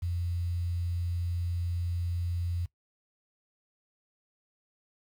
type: tone with quantisation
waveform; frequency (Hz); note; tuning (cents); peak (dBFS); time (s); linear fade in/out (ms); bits
sine; 86.9; F2; -8; -29; 0.02-2.66; 10; 9
effects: noise-tail reverb RT60 0.1 s tail -18 dB re dry